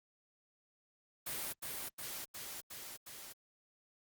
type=noise with echo; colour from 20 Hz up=white; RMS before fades=-40 dBFS; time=1.26-1.53 s; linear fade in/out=10 ms; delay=360 ms; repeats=5; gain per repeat=-2 dB; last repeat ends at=3.33 s; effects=Opus 32 kbps